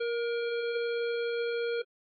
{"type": "harmonic tone with a mistuned harmonic", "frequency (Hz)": 469.3, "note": "A#4", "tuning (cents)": 12, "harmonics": [1, 3, 5, 7, 9], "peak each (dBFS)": [-29, -39, -43, -46, -48], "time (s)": [0, 1.82], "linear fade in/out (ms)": 10, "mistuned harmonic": 3, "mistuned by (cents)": 22, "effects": ["AAC 32 kbps"]}